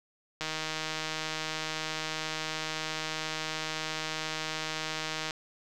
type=click train; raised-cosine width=0.2 ms; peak=-16 dBFS; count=770; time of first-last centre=0.41-5.308 s; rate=157 Hz; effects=none